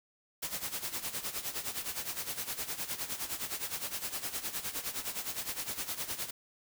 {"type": "noise with tremolo", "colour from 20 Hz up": "white", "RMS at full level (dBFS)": -35, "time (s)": [0.42, 6.31], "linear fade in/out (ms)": 10, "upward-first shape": "sine", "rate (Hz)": 9.7, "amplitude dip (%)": 75, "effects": []}